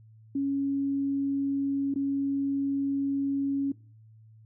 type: tone with dropouts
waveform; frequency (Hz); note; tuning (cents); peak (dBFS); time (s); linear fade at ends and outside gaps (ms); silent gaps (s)
sine; 277.2; C#4; 0; -25; 0.35-3.72; 5; 1.941-1.958
effects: noise-tail reverb RT60 0.4 s tail -20 dB re dry + added 110 Hz sine -51 dBFS peak until 4.45 s